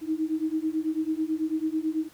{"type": "beating tone pair", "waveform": "sine", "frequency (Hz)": [311.1, 320.2], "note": ["D#4", "D#4"], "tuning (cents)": [0, 50], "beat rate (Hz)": 9.1, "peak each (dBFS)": -28, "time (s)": [0.01, 2.09], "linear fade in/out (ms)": 50, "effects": ["pink hiss -55 dBFS RMS until 2.13 s", "high-pass 80 Hz 12 dB/octave"]}